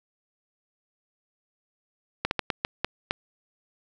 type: slowing click train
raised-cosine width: 0.3 ms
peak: -8 dBFS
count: 7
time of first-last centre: 2.25-3.109 s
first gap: 61 ms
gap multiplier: 1.34
effects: none